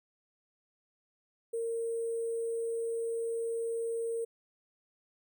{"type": "tone with sample-and-hold", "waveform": "sine", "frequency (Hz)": 460.2, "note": "A#4", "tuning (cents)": -22, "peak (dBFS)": -31, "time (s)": [1.53, 4.25], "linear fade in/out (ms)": 10, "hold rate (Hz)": 8820, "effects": []}